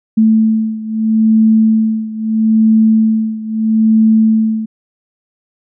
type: beating tone pair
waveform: sine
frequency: 220 / 220.77 Hz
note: A3 / A3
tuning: 0 / +6 cents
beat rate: 0.77 Hz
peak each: -10 / -13 dBFS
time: 0.17-4.66 s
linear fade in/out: 10 ms
effects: none